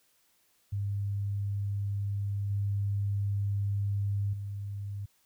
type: tone with level steps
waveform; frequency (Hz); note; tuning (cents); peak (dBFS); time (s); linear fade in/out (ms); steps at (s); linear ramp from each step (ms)
sine; 100.6; G2; +45; -29 / -27 / -34; 0.72-5.06; 10; 2.5 / 4.33; 5
effects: white hiss -69 dBFS RMS until 5.25 s